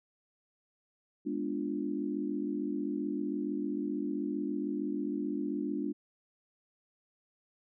sine chord, G# diminished seventh, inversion none, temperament equal, 207.7 / 246.9 / 293.7 / 349.2 Hz, G#3 / B3 / D4 / F4, 0 / 0 / 0 / 0 cents, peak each -38 / -39 / -34 / -39 dBFS, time 1.25-5.93 s, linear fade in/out 20 ms, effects none

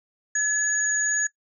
sine tone pair together, 1700 / 6741 Hz, G#6 / G#8, +40 / +25 cents, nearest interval 2 octaves, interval 2385 cents, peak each -23 dBFS, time 0.35-1.27 s, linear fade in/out 5 ms, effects noise-tail reverb RT60 0.1 s tail -21 dB re dry

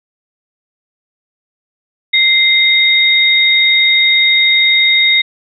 sine tone pair together, 2093 / 3726 Hz, C7 / A#7, 0 / -2 cents, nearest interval minor seventh, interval 998 cents, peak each -10 dBFS, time 2.13-5.22 s, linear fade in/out 10 ms, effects none

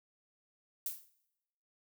violet noise with exponential decay, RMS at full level -34 dBFS, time 0.86-1.1 s, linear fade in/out 2 ms, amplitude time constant 52 ms, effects noise-tail reverb RT60 0.9 s tail -20 dB re dry

